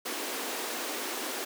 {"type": "high-pass noise", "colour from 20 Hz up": "pink", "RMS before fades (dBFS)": -35, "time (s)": [0.05, 1.45], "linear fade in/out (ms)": 10, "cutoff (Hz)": 250, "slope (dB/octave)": 48, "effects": []}